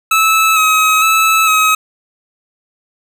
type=tone with vibrato; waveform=25% pulse; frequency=1289 Hz; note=E6; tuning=39 cents flat; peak=-5 dBFS; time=0.11-1.75 s; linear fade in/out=5 ms; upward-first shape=square; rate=1.1 Hz; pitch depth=22 cents each way; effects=none